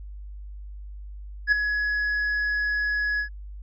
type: tone with ADSR envelope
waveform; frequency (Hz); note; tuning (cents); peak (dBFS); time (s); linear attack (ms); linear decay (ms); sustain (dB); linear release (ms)
triangle; 1683; G#6; +23; -12; 1.47-3.29; 51; 8; -9; 95
effects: added 50 Hz sine -36 dBFS peak until 3.62 s + resampled to 16000 Hz